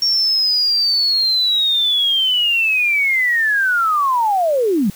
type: linear sweep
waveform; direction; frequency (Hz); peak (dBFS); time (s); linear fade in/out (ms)
sine; down; 5530 to 174.61; -13; 0.02-4.9; 2
effects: white hiss -41 dBFS RMS until 4.95 s